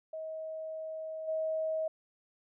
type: tone with level steps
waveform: sine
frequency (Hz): 635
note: D#5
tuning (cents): +35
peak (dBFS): -37 / -30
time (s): 0.13-1.88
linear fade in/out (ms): 5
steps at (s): 1.27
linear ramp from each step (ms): 20
effects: none